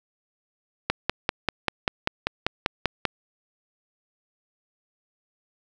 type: click train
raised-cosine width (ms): 0.3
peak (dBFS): -5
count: 12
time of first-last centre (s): 0.9-3.053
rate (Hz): 5.11
effects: none